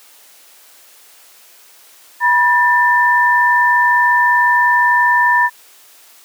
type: tone pair together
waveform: sine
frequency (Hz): 971.6 / 1783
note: B5 / A6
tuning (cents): -29 / +22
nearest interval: major seventh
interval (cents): 1051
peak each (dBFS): -12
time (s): 2.2-5.5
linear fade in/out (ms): 50
effects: white hiss -45 dBFS RMS until 6.24 s + high-pass 400 Hz 12 dB/octave